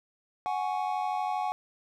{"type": "chord", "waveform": "triangle", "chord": "F# suspended second", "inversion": "none", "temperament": "just", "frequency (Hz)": [740, 832.5, 1110], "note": ["F#5", "G#5", "C#6"], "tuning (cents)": [0, 4, 2], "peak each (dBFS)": [-29, -30, -35], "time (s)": [0.46, 1.52], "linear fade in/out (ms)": 0, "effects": []}